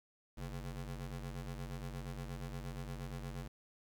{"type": "ring-modulated tone", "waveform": "30% pulse", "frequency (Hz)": 92.5, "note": "F#2", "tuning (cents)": 0, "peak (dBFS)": -36, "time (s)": [0.37, 3.48], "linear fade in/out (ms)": 10, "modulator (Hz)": 42, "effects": ["12-bit"]}